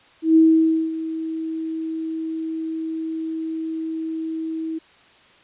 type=tone with ADSR envelope; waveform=sine; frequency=321.8 Hz; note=E4; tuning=42 cents flat; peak=-9 dBFS; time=0.22-4.79 s; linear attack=140 ms; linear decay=550 ms; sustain=-15 dB; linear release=14 ms; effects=white hiss -52 dBFS RMS until 5.43 s + resampled to 8000 Hz